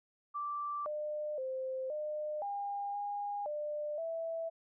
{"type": "tone with pitch steps", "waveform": "sine", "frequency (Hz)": [1170, 602, 522, 605, 807, 816, 597, 658], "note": ["D6", "D5", "C5", "D#5", "G#5", "G#5", "D5", "E5"], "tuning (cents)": [-7, 43, -4, -49, -50, -31, 28, -3], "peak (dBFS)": -35, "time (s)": [0.34, 4.5], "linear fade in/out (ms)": 20, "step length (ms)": 520, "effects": []}